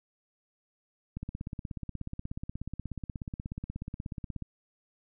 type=click train; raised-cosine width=5 ms; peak=-24 dBFS; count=55; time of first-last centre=1.17-4.423 s; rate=16.6 Hz; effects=none